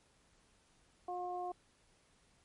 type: harmonic tone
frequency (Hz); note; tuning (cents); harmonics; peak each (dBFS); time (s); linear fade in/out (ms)
358.1; F4; +43; 1 / 2 / 3; -44 / -39 / -49; 1.08-1.52; 5
effects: pink hiss -70 dBFS RMS until 2.44 s + MP3 48 kbps